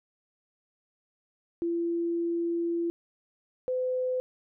sine tone pair in turn, 339.4 / 508.5 Hz, F4 / C5, -49 / -50 cents, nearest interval perfect fifth, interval 699 cents, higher second, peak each -26 dBFS, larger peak neither, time 1.62-2.9 / 3.68-4.2 s, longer first, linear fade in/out 0 ms, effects none

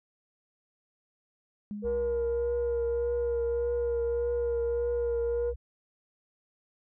sine tone with exponential decay, 206.9 Hz, G#3, 6 cents flat, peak -32 dBFS, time 1.71-2.59 s, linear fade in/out 0 ms, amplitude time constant 190 ms
sine tone with vibrato, 473.1 Hz, A#4, 26 cents sharp, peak -25 dBFS, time 1.82-5.54 s, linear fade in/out 50 ms, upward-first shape triangle, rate 1.7 Hz, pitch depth 20 cents each way
sine tone with pitch glide, 65.2 to 62.04 Hz, C2 to B1, -5 to +9 cents, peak -35 dBFS, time 1.84-5.56 s, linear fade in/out 10 ms, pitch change -86 cents, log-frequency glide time 4.55-5.32 s
effects tanh soft clip ceiling -23 dBFS

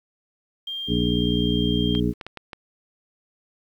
sine tone, 3196 Hz, G7, 33 cents sharp, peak -28 dBFS, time 0.67-2 s, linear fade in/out 5 ms
harmonic tone, 59.7 Hz, A#1, 42 cents sharp, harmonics 1 / 2 / 3 / 4 / 5 / 7, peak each -28 / -28 / -25 / -25 / -26 / -29 dBFS, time 0.87-2.14 s, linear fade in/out 50 ms
clicks, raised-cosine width 0.3 ms, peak -19 dBFS, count 5, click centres 1.951 / 2.212 / 2.266 / 2.373 / 2.532 s
effects 9-bit

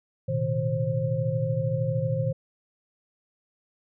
sine tone cluster, 114.6 / 127.6 / 156.2 / 530 Hz, A#2 / C3 / D#3 / C5, -29 / -43 / +7 / +22 cents, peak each -29 dBFS, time 0.28-2.33 s, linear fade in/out 10 ms, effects none

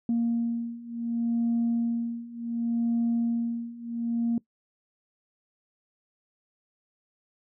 sine beating tone pair, 233.1 / 233.78 Hz, A#3 / A#3, 0 / +5 cents, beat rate 0.68 Hz, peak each -28 / -26 dBFS, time 0.09-4.38 s, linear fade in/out 2 ms, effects noise-tail reverb RT60 0.1 s tail -21 dB re dry + tanh soft clip ceiling -19 dBFS

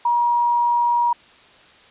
sine tone, 954 Hz, A#5, 40 cents sharp, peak -15 dBFS, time 0.05-1.13 s, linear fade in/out 5 ms, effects white hiss -49 dBFS RMS until 1.9 s + resampled to 8000 Hz

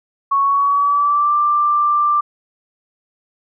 sine tone with pitch glide, 1108.7 to 1181.4 Hz, C#6 to D6, 0 to +10 cents, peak -12 dBFS, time 0.31-2.21 s, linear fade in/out 10 ms, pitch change +110 cents, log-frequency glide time 0.42-1.35 s, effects none

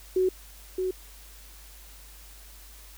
sine tone with echo, 371.7 Hz, F#4, 8 cents sharp, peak -20 dBFS, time 0.16-0.29 s, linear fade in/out 5 ms, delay 620 ms, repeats 1, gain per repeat -5 dB, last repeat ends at 0.91 s, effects added 50 Hz sine -48 dBFS peak until 2.97 s + white hiss -51 dBFS RMS until 2.97 s

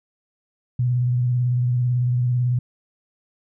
sine tone with vibrato, 123.47 Hz, B2, in tune, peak -17 dBFS, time 0.79-2.59 s, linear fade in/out 5 ms, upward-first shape square, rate 18 Hz, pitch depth 29 cents each way, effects none

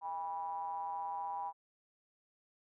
triangle ring-modulated tone, 87.6 Hz, F2, 6 cents sharp, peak -32 dBFS, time 0.01-1.53 s, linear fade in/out 50 ms, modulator 892 Hz, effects none

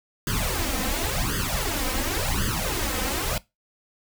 pink noise with flanger, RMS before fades -26 dBFS, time 0.27-3.38 s, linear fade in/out 2 ms, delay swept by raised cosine 0.62 to 3.92 ms, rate 0.92 Hz, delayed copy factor +0.95, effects noise-tail reverb RT60 0.2 s tail -20 dB re dry

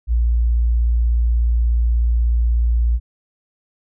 sine tone, 58.27 Hz, A#1, in tune, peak -13 dBFS, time 0.07-3 s, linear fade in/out 50 ms, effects none

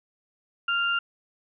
sine tone pair together, 1392 / 2794 Hz, F6 / F7, -6 / 0 cents, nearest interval octave, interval 1206 cents, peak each -24 / -27 dBFS, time 0.68-0.99 s, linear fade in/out 5 ms, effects none

